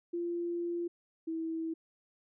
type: tone pair in turn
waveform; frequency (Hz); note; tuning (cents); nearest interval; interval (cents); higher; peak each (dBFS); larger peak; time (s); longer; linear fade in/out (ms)
sine; 344.5 / 325.2; F4 / E4; -24 / -23; minor second; 99; first; -32 / -33; first; 0.13-0.88 / 1.27-1.74; first; 10
effects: none